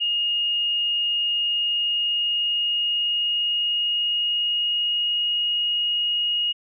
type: tone with pitch glide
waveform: sine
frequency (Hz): 2852 to 2875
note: F7 to F7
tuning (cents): +36 to +50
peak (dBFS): -20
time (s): 0-6.53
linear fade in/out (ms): 20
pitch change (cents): +14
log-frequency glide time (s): 1.4-5.26
effects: none